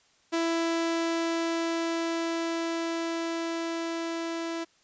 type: tone with level ramp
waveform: sawtooth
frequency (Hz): 332.1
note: E4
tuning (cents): +13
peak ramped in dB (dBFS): -21 to -27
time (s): 0.32-4.65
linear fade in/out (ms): 20
effects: white hiss -64 dBFS RMS until 4.83 s + resampled to 16000 Hz